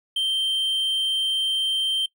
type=tone; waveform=triangle; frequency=3136 Hz; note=G7; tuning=in tune; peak=-19 dBFS; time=0.16-2.06 s; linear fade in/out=5 ms; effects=noise-tail reverb RT60 0.1 s tail -20 dB re dry